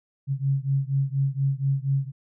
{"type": "beating tone pair", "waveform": "sine", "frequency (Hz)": [135.3, 139.5], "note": ["C#3", "C#3"], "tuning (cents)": [-42, 11], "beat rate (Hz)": 4.2, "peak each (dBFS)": [-24, -25], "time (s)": [0.27, 2.12], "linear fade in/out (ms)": 50, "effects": []}